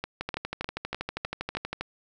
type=two click trains; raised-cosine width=0.3 ms; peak=-15 / -15 dBFS; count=6 / 21; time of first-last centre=0.04-1.551 / 0.21-1.81 s; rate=3.31 / 12.5 Hz; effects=none